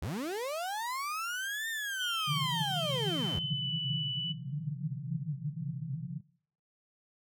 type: linear two-way sweep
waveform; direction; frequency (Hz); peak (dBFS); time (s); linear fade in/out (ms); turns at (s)
35% pulse; up then down; 61.74 to 1831 to 61.74; -32; 0.02-3.39; 5; 1.69
type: tone with pitch glide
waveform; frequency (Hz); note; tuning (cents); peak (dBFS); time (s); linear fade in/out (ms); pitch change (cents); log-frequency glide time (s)
sine; 3141 to 2970; G7 to F#7; +3 to +6; -33; 1.99-4.33; 20; -97; 2.96-3.71
type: band-pass noise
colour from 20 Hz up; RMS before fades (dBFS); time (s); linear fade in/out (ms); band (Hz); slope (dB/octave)
pink; -37; 2.27-6.21; 10; 130 to 170; 96
effects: noise-tail reverb RT60 0.6 s tail -22 dB re dry